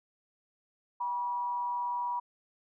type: tone with frequency modulation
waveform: sine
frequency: 969 Hz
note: B5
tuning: 33 cents flat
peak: -30 dBFS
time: 1-2.2 s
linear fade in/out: 10 ms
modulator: 174 Hz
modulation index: 0.27
effects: none